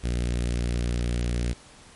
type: tone with notch filter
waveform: sawtooth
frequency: 59.7 Hz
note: A#1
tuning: 42 cents sharp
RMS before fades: -26 dBFS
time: 0.03-1.54 s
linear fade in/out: 20 ms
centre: 970 Hz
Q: 0.7
effects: pink hiss -50 dBFS RMS until 1.95 s + MP3 48 kbps